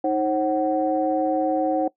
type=tone cluster; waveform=sine; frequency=313 / 537 / 748 Hz; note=D#4 / C5 / F#5; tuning=+10 / +45 / +19 cents; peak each=-23 dBFS; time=0.04-1.88 s; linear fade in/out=5 ms; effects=noise-tail reverb RT60 0.1 s tail -20 dB re dry + tanh soft clip ceiling -9 dBFS